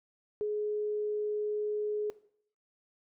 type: tone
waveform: sine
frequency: 420.6 Hz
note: G#4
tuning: 22 cents sharp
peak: -29 dBFS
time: 0.41-2.1 s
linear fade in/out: 0 ms
effects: noise-tail reverb RT60 0.6 s tail -18 dB re dry